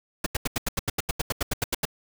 pink noise bursts, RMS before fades -25 dBFS, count 16, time 0.24-1.853 s, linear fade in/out 5 ms, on 23 ms, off 83 ms, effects none

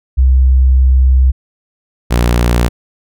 sine / sawtooth tone pair in turn, 64.8 / 59.48 Hz, C2 / A#1, -16 / +36 cents, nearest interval minor second, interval 148 cents, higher first, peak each -5 dBFS, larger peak neither, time 0.17-1.32 / 2.1-2.69 s, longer first, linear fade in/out 20 ms, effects none

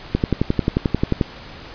click train, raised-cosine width 3 ms, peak -3 dBFS, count 13, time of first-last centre 0.15-1.212 s, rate 11.3 Hz, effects pink hiss -38 dBFS RMS until 1.74 s + resampled to 11025 Hz

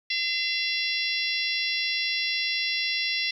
harmonic tone, 682 Hz, F5, 41 cents flat, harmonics 3 / 4 / 5 / 6 / 7 / 8, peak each -30 / -31 / -32 / -33 / -33 / -34 dBFS, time 0.1-3.31 s, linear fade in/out 5 ms, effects 10-bit

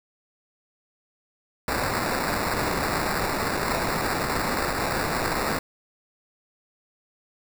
blue noise with sample-and-hold, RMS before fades -26 dBFS, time 1.68-5.59 s, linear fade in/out 2 ms, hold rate 3150 Hz, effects none

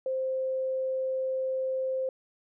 sine tone, 523.3 Hz, C5, in tune, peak -27 dBFS, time 0.06-2.09 s, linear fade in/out 2 ms, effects none

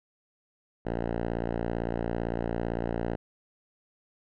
5% pulse tone with low-pass filter, 57.8 Hz, A#1, 14 cents flat, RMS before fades -31 dBFS, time 0.85-3.16 s, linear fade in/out 10 ms, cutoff 1300 Hz, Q 0.59, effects none

